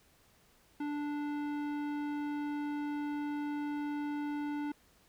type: tone with tanh clipping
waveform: sine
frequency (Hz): 293.1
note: D4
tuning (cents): -3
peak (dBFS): -36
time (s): 0.8-4.72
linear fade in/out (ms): 5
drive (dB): 16
effects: pink hiss -66 dBFS RMS until 5.08 s